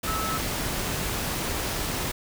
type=tone in noise; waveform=sine; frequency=1304 Hz; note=E6; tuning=19 cents flat; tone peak=-29 dBFS; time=0.07-0.38 s; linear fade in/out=10 ms; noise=pink; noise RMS=-29 dBFS; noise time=0.03-2.12 s; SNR=-3 dB; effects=none